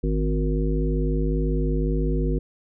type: harmonic tone with a mistuned harmonic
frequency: 51.91 Hz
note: G#1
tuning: in tune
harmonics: 1 / 3 / 5 / 7 / 9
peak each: -22 / -27 / -29 / -30 / -32 dBFS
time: 0.03-2.39 s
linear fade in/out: 10 ms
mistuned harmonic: 3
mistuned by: +18 cents
effects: none